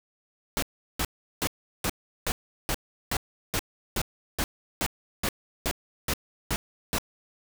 pink noise bursts, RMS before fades -27 dBFS, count 16, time 0.57-6.984 s, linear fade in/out 0 ms, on 54 ms, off 370 ms, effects none

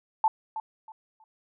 sine tone with echo, 880 Hz, A5, in tune, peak -18 dBFS, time 0.24-0.28 s, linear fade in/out 2 ms, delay 320 ms, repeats 3, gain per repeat -12 dB, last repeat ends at 1.24 s, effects none

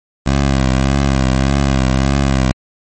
15% pulse tone with vibrato, 67.1 Hz, C2, 44 cents sharp, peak -5 dBFS, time 0.26-2.52 s, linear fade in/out 5 ms, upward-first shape triangle, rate 1.7 Hz, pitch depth 72 cents each way, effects MP3 32 kbps

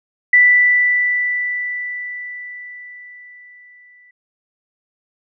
sine tone with exponential decay, 1975.5 Hz, B6, in tune, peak -6 dBFS, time 0.33-4.11 s, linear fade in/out 5 ms, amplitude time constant 820 ms, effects none

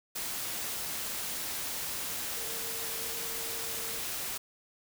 sine tone in noise, 456.6 Hz, A#4, 36 cents flat, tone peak -47 dBFS, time 2.36-3.99 s, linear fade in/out 10 ms, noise white, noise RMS -36 dBFS, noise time 0.15-4.38 s, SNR -14 dB, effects none

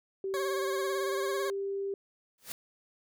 sine tone with pitch glide, 386.6 to 394.7 Hz, G4 to G4, -24 to +12 cents, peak -31 dBFS, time 0.24-1.94 s, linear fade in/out 2 ms, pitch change +36 cents, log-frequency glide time 0.87-1.41 s
20% pulse tone with vibrato, 547 Hz, C#5, 23 cents flat, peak -28 dBFS, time 0.34-1.5 s, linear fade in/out 0 ms, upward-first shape sine, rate 18 Hz, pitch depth 50 cents each way
white noise with exponential growth, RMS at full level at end -35 dBFS, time 2.38-2.52 s, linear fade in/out 1 ms, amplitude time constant 29 ms
effects none

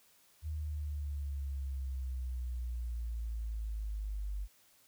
sine exponential sweep, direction down, 77.78 to 49 Hz, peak -35 dBFS, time 0.42-4.48 s, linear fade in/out 50 ms, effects white hiss -66 dBFS RMS until 4.87 s

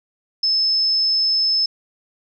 sine tone, 5230 Hz, E8, 15 cents flat, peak -15 dBFS, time 0.43-1.66 s, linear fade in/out 5 ms, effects none

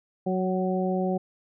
harmonic tone with a mistuned harmonic, 185.3 Hz, F#3, 3 cents sharp, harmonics 1 / 2 / 3 / 4, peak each -26 / -29 / -31 / -32 dBFS, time 0.26-1.18 s, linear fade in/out 10 ms, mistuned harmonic 4, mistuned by +16 cents, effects none

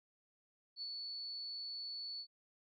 sine tone with ADSR envelope, 4442 Hz, C#8, 3 cents sharp, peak -40 dBFS, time 0.76-2.27 s, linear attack 59 ms, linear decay 41 ms, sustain -2 dB, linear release 71 ms, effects none

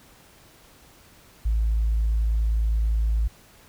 sine tone, 54.8 Hz, A1, 6 cents flat, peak -18 dBFS, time 1.45-3.28 s, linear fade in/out 10 ms, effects tanh soft clip ceiling -16 dBFS + pink hiss -53 dBFS RMS until 3.68 s

